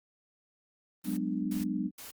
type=noise bursts; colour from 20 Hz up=white; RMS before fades=-46 dBFS; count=3; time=1.04-2.11 s; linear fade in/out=5 ms; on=130 ms; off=340 ms
type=chord; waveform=sine; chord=G# half-diminished seventh; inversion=third; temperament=just; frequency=186.89 / 207.7 / 249.2 / 299 Hz; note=F#3 / G#3 / B3 / D4; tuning=+18 / 0 / +16 / +31 cents; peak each=-35 dBFS; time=1.04-1.91 s; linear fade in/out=50 ms
effects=Opus 32 kbps